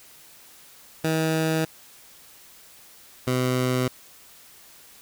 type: tone pair in turn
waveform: 15% pulse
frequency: 159.6 / 127.05 Hz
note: D#3 / B2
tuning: +44 / +49 cents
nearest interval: major third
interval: 395 cents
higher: first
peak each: -15 dBFS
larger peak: neither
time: 1.04-1.65 / 3.27-3.88 s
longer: neither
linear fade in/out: 5 ms
effects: white hiss -50 dBFS RMS until 5.01 s